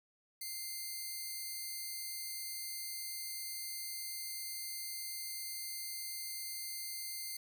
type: tone pair together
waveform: 5% pulse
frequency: 2093 / 4581 Hz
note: C7 / D8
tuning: 0 / -44 cents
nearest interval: octave + major second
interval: 1356 cents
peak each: -34 / -36 dBFS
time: 0.41-7.37 s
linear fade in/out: 5 ms
effects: none